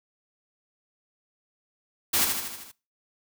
white noise with echo, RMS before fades -23 dBFS, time 2.13-2.25 s, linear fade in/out 10 ms, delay 78 ms, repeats 6, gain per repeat -4 dB, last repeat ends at 2.718 s, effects noise-tail reverb RT60 0.3 s tail -22 dB re dry

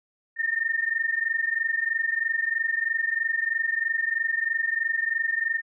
sine tone pair together, 1807 / 1830.1 Hz, A6 / A#6, +46 / -32 cents, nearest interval unison, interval 22 cents, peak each -26 dBFS, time 0.36-5.62 s, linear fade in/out 50 ms, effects none

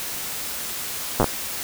slowing click train, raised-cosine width 1 ms, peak -4 dBFS, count 5, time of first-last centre 1.2-1.243 s, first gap 8 ms, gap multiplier 1.2, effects white hiss -30 dBFS RMS until 1.63 s

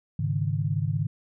sine chord, Ab suspended fourth, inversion none, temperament equal, 103.83 / 138.59 / 155.56 Hz, Ab2 / Db3 / Eb3, 0 / 0 / 0 cents, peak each -28 dBFS, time 0.19-1.07 s, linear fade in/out 5 ms, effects none

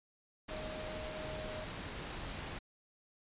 sine tone in noise, 622.3 Hz, D#5, in tune, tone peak -44 dBFS, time 0.5-1.65 s, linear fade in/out 10 ms, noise pink, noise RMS -43 dBFS, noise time 0.48-2.59 s, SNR -4 dB, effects resampled to 8000 Hz

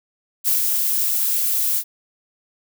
violet noise with ADSR envelope, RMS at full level -17 dBFS, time 0.44-1.84 s, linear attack 40 ms, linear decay 130 ms, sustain -3 dB, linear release 65 ms, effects none

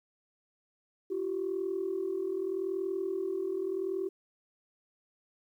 sine tone pair together, 342.8 / 383.6 Hz, F4 / G4, -32 / -37 cents, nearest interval major second, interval 195 cents, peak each -35 / -31 dBFS, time 1.1-4.09 s, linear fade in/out 10 ms, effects tanh soft clip ceiling -24 dBFS + 11-bit

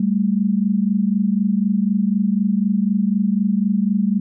sine tone pair together, 196 / 220 Hz, G3 / A3, 0 / 0 cents, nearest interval major second, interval 200 cents, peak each -17 / -19 dBFS, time 0-4.2 s, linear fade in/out 5 ms, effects none

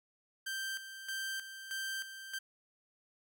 sawtooth tone with tremolo, 1568 Hz, G6, in tune, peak -33 dBFS, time 0.46-2.39 s, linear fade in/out 10 ms, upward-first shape square, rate 1.6 Hz, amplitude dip 65%, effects none

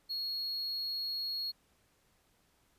triangle tone, 4314 Hz, C#8, 48 cents flat, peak -33 dBFS, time 0.09-1.52 s, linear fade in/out 20 ms, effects pink hiss -71 dBFS RMS until 2.78 s + resampled to 32000 Hz

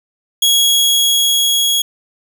sawtooth tone with level ramp, 3322 Hz, G#7, in tune, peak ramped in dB -6 to -9 dBFS, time 0.42-1.82 s, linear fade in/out 5 ms, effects none

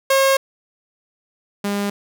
sawtooth tone pair in turn, 540 / 202.3 Hz, C#5 / G#3, -45 / -45 cents, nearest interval octave + perfect fourth, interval 1700 cents, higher first, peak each -9 / -16 dBFS, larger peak first, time 0.1-0.37 / 1.64-1.9 s, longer first, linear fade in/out 5 ms, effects none

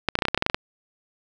clicks, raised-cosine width 0.3 ms, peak -4 dBFS, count 12, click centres 0.087 / 0.154 / 0.189 / 0.222 / 0.253 / 0.284 / 0.346 / 0.376 / 0.424 / 0.464 / 0.499 / 0.545 s, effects none

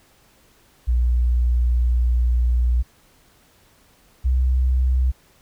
sine tone pair in turn, 60.3 / 63.76 Hz, B1 / C2, -41 / -44 cents, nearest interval minor second, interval 97 cents, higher second, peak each -15 dBFS, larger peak neither, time 0.87-2.83 / 4.24-5.12 s, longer first, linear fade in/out 20 ms, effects pink hiss -56 dBFS RMS until 5.41 s

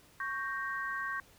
sine chord, G diminished, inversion second, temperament equal, 1108.7 / 1568 / 1864.7 Hz, Db6 / G6 / Bb6, 0 / 0 / 0 cents, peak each -38 / -37 / -40 dBFS, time 0.2-1.2 s, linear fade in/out 2 ms, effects pink hiss -61 dBFS RMS until 1.38 s

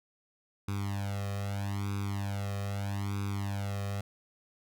sawtooth tone with flanger, 100 Hz, G2, 35 cents sharp, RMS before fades -34 dBFS, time 0.68-4.01 s, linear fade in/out 5 ms, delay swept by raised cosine 0.81 to 1.61 ms, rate 0.79 Hz, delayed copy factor +1, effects none

